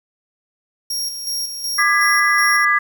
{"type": "tone with tremolo", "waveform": "sawtooth", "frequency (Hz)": 5588, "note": "F8", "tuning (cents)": 0, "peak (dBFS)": -18, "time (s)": [0.9, 2.65], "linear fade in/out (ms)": 5, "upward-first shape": "square", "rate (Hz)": 2.7, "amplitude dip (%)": 50}
{"type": "chord", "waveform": "sine", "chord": "G# diminished", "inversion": "second", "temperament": "just", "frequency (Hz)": [1196.1, 1661.2, 1993.5], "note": ["D6", "G#6", "B6"], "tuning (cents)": [31, 0, 16], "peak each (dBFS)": -17, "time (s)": [1.78, 2.79], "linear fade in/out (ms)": 10}
{"effects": ["8-bit"]}